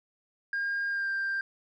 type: tone with pitch glide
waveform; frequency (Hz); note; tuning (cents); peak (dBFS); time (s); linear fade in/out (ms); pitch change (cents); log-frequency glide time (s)
sine; 1614 to 1584.4; G#6 to G6; -50 to +18; -26; 0.53-1.41; 2; -32; 0.89-1.09
effects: tanh soft clip ceiling -26 dBFS